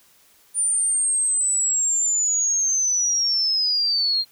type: linear sweep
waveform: sine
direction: down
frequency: 9270 to 4177 Hz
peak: -18 dBFS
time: 0.54-4.25 s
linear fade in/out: 50 ms
effects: white hiss -56 dBFS RMS until 4.31 s